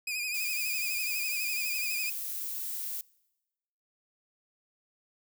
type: tone with vibrato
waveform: sawtooth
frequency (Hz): 2463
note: D#7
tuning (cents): -18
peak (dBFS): -28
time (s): 0.07-2.1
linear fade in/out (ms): 5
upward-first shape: sine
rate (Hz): 12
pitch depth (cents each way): 59
type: noise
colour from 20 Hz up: violet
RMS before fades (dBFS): -36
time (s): 0.34-3.01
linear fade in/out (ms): 2
effects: noise-tail reverb RT60 1.0 s tail -24 dB re dry